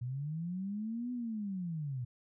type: linear two-way sweep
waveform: sine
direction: up then down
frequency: 118.3 to 250.1 to 118.3 Hz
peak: -35 dBFS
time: 0.01-2.05 s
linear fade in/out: 10 ms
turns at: 1.12 s
effects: none